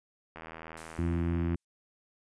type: click train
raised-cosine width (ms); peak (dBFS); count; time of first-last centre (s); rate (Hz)
0.5; -28; 97; 0.36-1.545; 81
type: noise with exponential decay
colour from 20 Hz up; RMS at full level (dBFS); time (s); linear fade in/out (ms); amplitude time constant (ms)
blue; -46; 0.77-1.65; 5; 190
type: harmonic tone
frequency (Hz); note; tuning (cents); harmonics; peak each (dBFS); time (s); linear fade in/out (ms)
85.2; F2; -42; 1 / 2 / 3 / 4; -30 / -33 / -35 / -36; 0.98-1.56; 10
effects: resampled to 22050 Hz